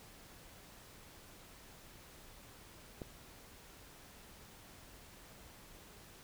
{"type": "click", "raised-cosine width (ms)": 2, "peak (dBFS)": -29, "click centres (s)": 3.018, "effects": ["pink hiss -57 dBFS RMS until 6.23 s"]}